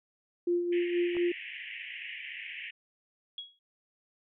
sine tone with tremolo, 349.2 Hz, F4, in tune, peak -24 dBFS, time 0.47-1.32 s, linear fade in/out 5 ms, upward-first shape sine, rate 4.2 Hz, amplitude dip 50%
pink band-pass noise, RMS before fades -42 dBFS, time 0.72-2.71 s, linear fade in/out 10 ms, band 1800 to 3000 Hz, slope 96 dB/octave
clicks, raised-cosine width 1 ms, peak -38 / -29 dBFS, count 2, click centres 1.152 / 1.168 s
sine tone with exponential decay, 3322 Hz, G#7, in tune, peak -34 dBFS, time 3.38-3.59 s, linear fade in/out 2 ms, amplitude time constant 45 ms
effects none

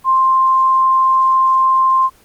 sine tone, 1051 Hz, C6, 7 cents sharp, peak -9 dBFS, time 0.04-2.1 s, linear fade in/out 50 ms, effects pink hiss -49 dBFS RMS until 2.24 s + Opus 24 kbps

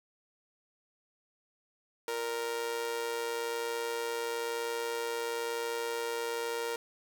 sawtooth tone with amplitude modulation, 466.2 Hz, A#4, in tune, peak -26 dBFS, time 2.08-6.76 s, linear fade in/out 2 ms, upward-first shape sine, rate 121 Hz, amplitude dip 60%, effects none

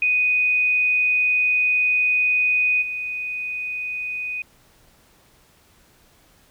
sine tone with level steps, 2489 Hz, D#7, in tune, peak -16 / -25 dBFS, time 0.02-4.42 s, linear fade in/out 2 ms, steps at 2.81 s, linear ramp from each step 20 ms, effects pink hiss -56 dBFS RMS until 6.5 s

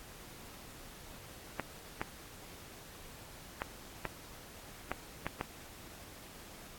clicks, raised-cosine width 0.5 ms, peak -18 dBFS, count 7, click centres 1.597 / 2.015 / 3.619 / 4.053 / 4.916 / 5.266 / 5.411 s, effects pink hiss -52 dBFS RMS until 6.78 s + AAC 64 kbps

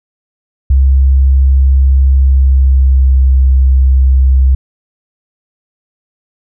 sine tone with pitch glide, 66.9 to 65.64 Hz, C2 to C2, +39 to +6 cents, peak -4 dBFS, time 0.7-4.55 s, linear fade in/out 5 ms, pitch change -33 cents, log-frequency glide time 2.16-3.19 s, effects none

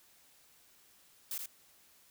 blue noise with echo, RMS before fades -38 dBFS, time 1.31-1.38 s, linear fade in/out 2 ms, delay 79 ms, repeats 1, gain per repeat -4 dB, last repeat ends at 1.459 s, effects white hiss -64 dBFS RMS until 2.1 s

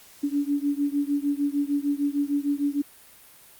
sine beating tone pair, 283.5 / 290.1 Hz, C#4 / D4, +39 / -21 cents, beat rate 6.6 Hz, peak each -25 / -26 dBFS, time 0.23-2.82 s, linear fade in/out 10 ms, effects white hiss -51 dBFS RMS until 3.59 s + Opus 48 kbps

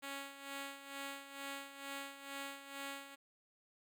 5% pulse tone with tremolo, 277.2 Hz, C#4, in tune, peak -31 dBFS, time 0.02-3.16 s, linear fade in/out 20 ms, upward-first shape sine, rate 2.2 Hz, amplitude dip 70%, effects none

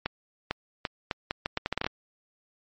accelerating click train, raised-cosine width 0.3 ms, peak -11 dBFS, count 13, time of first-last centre 0.06-1.865 s, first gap 450 ms, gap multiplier 0.76, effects MP3 32 kbps

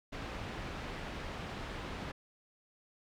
pink low-pass noise, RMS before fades -42 dBFS, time 0.12-2.12 s, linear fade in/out 10 ms, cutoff 3100 Hz, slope 12 dB/octave, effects none

